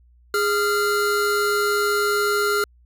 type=tone pair together; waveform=square; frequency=412.5 / 1386 Hz; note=G#4 / F6; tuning=-12 / -14 cents; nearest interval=octave + major sixth; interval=2098 cents; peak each=-22 dBFS; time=0.34-2.64 s; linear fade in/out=2 ms; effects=added 60 Hz sine -51 dBFS peak until 2.85 s